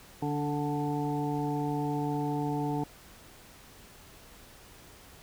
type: harmonic tone with a mistuned harmonic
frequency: 146.9 Hz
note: D3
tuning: 1 cent sharp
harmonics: 1 / 2 / 3 / 5 / 6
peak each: -33 / -32 / -37 / -38 / -37 dBFS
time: 0.22-2.84 s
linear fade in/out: 5 ms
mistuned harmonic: 2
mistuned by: -16 cents
effects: pink hiss -53 dBFS RMS until 5.22 s